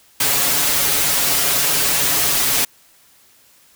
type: noise with comb filter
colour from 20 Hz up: white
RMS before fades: -17 dBFS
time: 0.2-2.65 s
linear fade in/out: 5 ms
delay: 7.1 ms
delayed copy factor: +0.8
effects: white hiss -52 dBFS RMS until 3.75 s